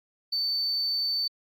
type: tone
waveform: sine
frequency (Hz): 4536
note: C#8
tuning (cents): +39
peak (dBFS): -23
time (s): 0.32-1.28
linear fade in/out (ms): 10
effects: tanh soft clip ceiling -23 dBFS + AAC 48 kbps